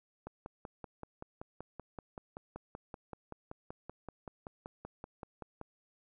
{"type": "click train", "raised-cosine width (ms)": 1, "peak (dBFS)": -29, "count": 29, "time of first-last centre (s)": [0.27, 5.614], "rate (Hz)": 5.24, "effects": []}